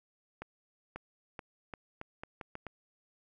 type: accelerating click train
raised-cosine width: 0.5 ms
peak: -26 dBFS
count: 9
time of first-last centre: 0.42-2.667 s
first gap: 540 ms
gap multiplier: 0.8
effects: none